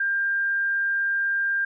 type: tone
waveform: sine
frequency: 1596 Hz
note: G6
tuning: 31 cents sharp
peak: -21 dBFS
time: 0-1.65 s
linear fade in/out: 5 ms
effects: none